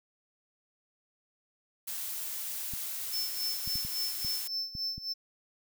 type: noise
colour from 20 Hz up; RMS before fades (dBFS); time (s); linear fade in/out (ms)
blue; -37; 1.87-4.48; 10
type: clicks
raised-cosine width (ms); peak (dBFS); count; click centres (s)
5; -30; 7; 2.737 / 3.676 / 3.756 / 3.85 / 4.248 / 4.752 / 4.98
type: tone with tremolo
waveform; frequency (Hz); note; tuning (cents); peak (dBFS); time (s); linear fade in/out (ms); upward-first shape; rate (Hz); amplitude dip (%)
triangle; 5300; E8; +9; -29; 3.12-5.14; 20; sine; 3.6; 80
effects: none